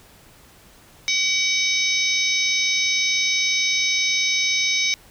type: harmonic tone with a mistuned harmonic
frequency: 758 Hz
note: F#5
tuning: 42 cents sharp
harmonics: 3 / 4 / 5 / 6 / 7 / 8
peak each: -22 / -33 / -24 / -35 / -25 / -26 dBFS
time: 1.08-4.94 s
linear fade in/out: 0 ms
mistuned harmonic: 8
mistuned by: +16 cents
effects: pink hiss -50 dBFS RMS until 5.1 s